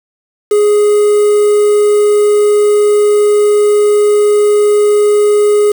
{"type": "tone with quantisation", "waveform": "triangle", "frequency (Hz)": 416.2, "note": "G#4", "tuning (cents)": 4, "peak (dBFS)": -4, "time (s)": [0.51, 5.72], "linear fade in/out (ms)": 5, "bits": 4, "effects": []}